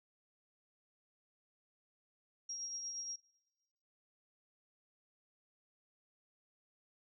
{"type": "tone with tremolo", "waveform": "sine", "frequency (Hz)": 5620, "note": "F8", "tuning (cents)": 10, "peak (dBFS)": -39, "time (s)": [2.49, 3.16], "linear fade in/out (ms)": 5, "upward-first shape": "triangle", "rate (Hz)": 8.5, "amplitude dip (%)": 45, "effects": ["noise-tail reverb RT60 0.9 s tail -18 dB re dry"]}